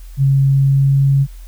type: tone with pitch glide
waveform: sine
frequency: 136.7 to 137.89 Hz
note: C#3 to C#3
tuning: -24 to -9 cents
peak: -9 dBFS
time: 0.17-1.27 s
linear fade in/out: 50 ms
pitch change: +15 cents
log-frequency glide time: 0.44-1.06 s
effects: added 42 Hz sine -31 dBFS peak until 1.47 s + white hiss -49 dBFS RMS until 1.47 s